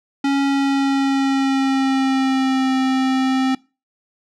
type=tone with pitch glide; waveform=square; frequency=277.2 to 262.4 Hz; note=C#4 to C4; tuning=0 to +5 cents; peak=-16 dBFS; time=0.24-3.55 s; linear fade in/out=5 ms; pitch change=-95 cents; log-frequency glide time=0.41-2.75 s; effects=noise-tail reverb RT60 0.3 s tail -23 dB re dry + low-pass 5000 Hz 12 dB/octave